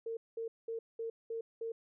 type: tone bursts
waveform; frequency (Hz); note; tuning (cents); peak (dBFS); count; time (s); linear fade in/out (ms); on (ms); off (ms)
sine; 455.5; A#4; -40; -36; 6; 0.06-1.72; 5; 110; 200
effects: none